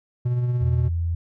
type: tone with tremolo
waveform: triangle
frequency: 122.5 Hz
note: B2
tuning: 14 cents flat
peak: -16 dBFS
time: 0.25-0.89 s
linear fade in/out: 10 ms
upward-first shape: triangle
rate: 17 Hz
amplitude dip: 40%
type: tone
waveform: sine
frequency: 84.3 Hz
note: E2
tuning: 39 cents sharp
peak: -21 dBFS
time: 0.61-1.15 s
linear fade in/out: 5 ms
effects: none

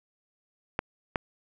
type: clicks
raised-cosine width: 0.5 ms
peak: -11 dBFS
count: 2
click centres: 0.791 / 1.158 s
effects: none

